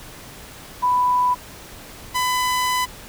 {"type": "tone pair in turn", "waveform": ["sine", "sawtooth"], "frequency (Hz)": [992, 1002.4], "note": ["B5", "B5"], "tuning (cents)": [7, 25], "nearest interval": "unison", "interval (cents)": 18, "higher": "second", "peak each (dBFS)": -15, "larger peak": "neither", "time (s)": [[0.82, 1.35], [2.14, 2.86]], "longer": "second", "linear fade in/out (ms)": 20, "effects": ["pink hiss -40 dBFS RMS until 3.08 s"]}